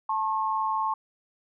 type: tone pair together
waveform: sine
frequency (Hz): 878 / 1082.1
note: A5 / C#6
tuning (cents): -4 / -42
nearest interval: major third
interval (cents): 362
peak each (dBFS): -27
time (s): 0.09-0.94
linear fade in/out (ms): 5
effects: none